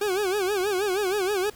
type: tone with vibrato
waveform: 40% pulse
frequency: 391.3 Hz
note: G4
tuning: 3 cents flat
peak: -22 dBFS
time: 0.01-1.5 s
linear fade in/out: 5 ms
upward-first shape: sine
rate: 6.3 Hz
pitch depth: 140 cents each way
effects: pink hiss -50 dBFS RMS until 1.55 s